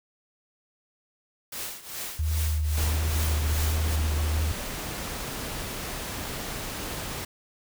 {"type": "noise with tremolo", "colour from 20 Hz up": "white", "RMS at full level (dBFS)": -33, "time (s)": [1.52, 3.96], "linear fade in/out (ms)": 5, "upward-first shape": "triangle", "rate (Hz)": 2.5, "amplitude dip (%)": 85}
{"type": "tone with vibrato", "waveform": "sine", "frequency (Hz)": 77.3, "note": "D#2", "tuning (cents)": -11, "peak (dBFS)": -23, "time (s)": [2.19, 4.52], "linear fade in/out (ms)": 5, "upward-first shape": "triangle", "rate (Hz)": 1.4, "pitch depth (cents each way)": 31}
{"type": "noise", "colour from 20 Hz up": "pink", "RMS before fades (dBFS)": -34, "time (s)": [2.77, 7.25], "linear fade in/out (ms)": 5}
{"effects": []}